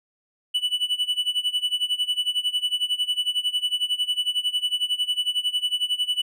triangle tone with tremolo, 2966 Hz, F#7, 4 cents sharp, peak -17 dBFS, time 0.54-6.22 s, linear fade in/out 10 ms, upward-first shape sine, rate 11 Hz, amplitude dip 90%, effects none

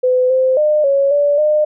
sine tone with pitch steps, 506 / 519 / 605 / 554 / 578 / 606 Hz, B4 / C5 / D#5 / C#5 / D5 / D#5, +42 / -14 / -49 / -1 / -28 / -46 cents, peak -10 dBFS, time 0.03-1.65 s, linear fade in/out 10 ms, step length 270 ms, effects none

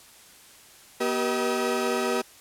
35% pulse tone cluster, 241.5 / 385.8 / 478.4 / 626 / 1282 Hz, B3 / G4 / A#4 / D#5 / E6, -39 / -28 / +45 / +10 / -49 cents, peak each -29 / -26 / -29 / -31 / -32 dBFS, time 1-2.22 s, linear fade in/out 10 ms, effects white hiss -51 dBFS RMS until 2.4 s + low-pass 12000 Hz 12 dB/octave

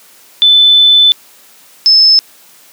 sine tone pair in turn, 3512 / 5235 Hz, A7 / E8, -4 / -13 cents, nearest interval perfect fifth, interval 691 cents, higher second, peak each -3 dBFS, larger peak neither, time 0.42-1.12 / 1.86-2.19 s, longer first, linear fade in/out 0 ms, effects white hiss -42 dBFS RMS until 2.72 s + high-pass 200 Hz 12 dB/octave

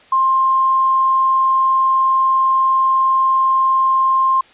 triangle tone with tanh clipping, 1057 Hz, C6, 17 cents sharp, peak -11 dBFS, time 0.12-4.41 s, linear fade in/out 5 ms, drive 3 dB, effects white hiss -47 dBFS RMS until 4.53 s + resampled to 8000 Hz

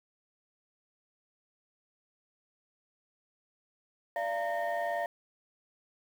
sine tone cluster, 587 / 686 / 922 / 1838 Hz, D5 / F5 / A#5 / A#6, -1 / -31 / -19 / -25 cents, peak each -34 / -31 / -38 / -37 dBFS, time 4.16-5.06 s, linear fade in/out 2 ms, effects tanh soft clip ceiling -25 dBFS + 9-bit

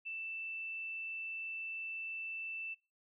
sine tone, 2657 Hz, E7, 13 cents sharp, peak -39 dBFS, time 0.05-2.75 s, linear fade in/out 20 ms, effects noise-tail reverb RT60 0.3 s tail -25 dB re dry

